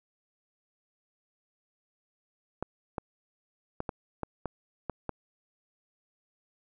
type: clicks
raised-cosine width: 1 ms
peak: -18 dBFS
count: 8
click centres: 2.626 / 2.982 / 3.804 / 3.892 / 4.233 / 4.457 / 4.897 / 5.093 s
effects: none